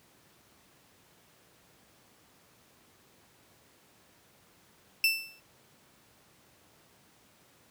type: tone with exponential decay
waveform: 30% pulse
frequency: 2664 Hz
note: E7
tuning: 18 cents sharp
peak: -17 dBFS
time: 5.04-5.4 s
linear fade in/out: 1 ms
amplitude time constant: 77 ms
effects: pink hiss -62 dBFS RMS until 7.7 s + high-pass 100 Hz 12 dB/octave